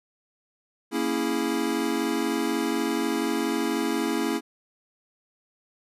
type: chord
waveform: square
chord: A# half-diminished seventh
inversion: none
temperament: equal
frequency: 233.1 / 277.2 / 329.6 / 415.3 Hz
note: A#3 / C#4 / E4 / G#4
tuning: 0 / 0 / 0 / 0 cents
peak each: -31 / -30 / -29 / -32 dBFS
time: 0.91-4.41 s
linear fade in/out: 50 ms
effects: resampled to 32000 Hz